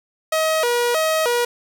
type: tone with vibrato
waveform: sawtooth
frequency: 552 Hz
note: C#5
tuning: 7 cents flat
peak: -13 dBFS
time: 0.32-1.45 s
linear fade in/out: 5 ms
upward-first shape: square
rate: 1.6 Hz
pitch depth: 240 cents each way
effects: none